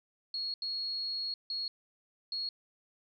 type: tone bursts at uneven times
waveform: sine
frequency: 4315 Hz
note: C#8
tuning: 47 cents flat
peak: -33 dBFS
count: 4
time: 0.34-0.54 / 0.62-1.34 / 1.5-1.68 / 2.32-2.49 s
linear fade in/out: 2 ms
effects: none